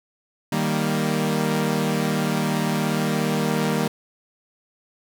sawtooth chord, Eb major, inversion none, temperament equal, 155.56 / 196 / 233.1 Hz, Eb3 / G3 / Bb3, 0 / 0 / 0 cents, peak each -21 dBFS, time 0.52-3.88 s, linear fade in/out 5 ms, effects none

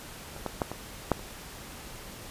clicks, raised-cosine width 1 ms, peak -27 / -16 / -12 / -21 / -8 / -29 dBFS, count 6, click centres 0.364 / 0.463 / 0.618 / 0.716 / 1.117 / 1.194 s, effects pink hiss -44 dBFS RMS until 2.3 s + resampled to 32000 Hz

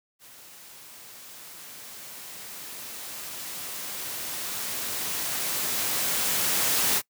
white noise with level ramp, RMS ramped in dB -49 to -23 dBFS, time 0.19-7.02 s, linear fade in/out 50 ms, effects noise-tail reverb RT60 0.1 s tail -22 dB re dry + high-pass 100 Hz 12 dB/octave

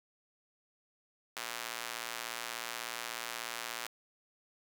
square tone with high-pass filter, 58.27 Hz, A#1, in tune, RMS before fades -41 dBFS, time 1.36-3.87 s, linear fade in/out 5 ms, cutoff 1200 Hz, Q 0.6, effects 10-bit

